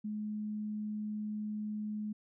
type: tone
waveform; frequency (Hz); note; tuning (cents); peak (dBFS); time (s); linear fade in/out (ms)
sine; 211.8; G#3; +34; -35; 0.04-2.13; 10
effects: none